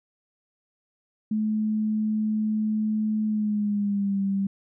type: tone with pitch glide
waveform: sine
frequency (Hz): 215.3 to 196.29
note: A3 to G3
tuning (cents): -37 to +3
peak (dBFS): -22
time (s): 1.31-4.47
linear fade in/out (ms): 5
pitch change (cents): -160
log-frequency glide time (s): 3.26-4.21
effects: none